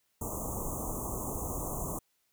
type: band-stop noise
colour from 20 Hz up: pink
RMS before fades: -36 dBFS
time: 0.21-1.99 s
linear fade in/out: 5 ms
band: 1200 to 6300 Hz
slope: 96 dB/octave
effects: white hiss -75 dBFS RMS until 2.32 s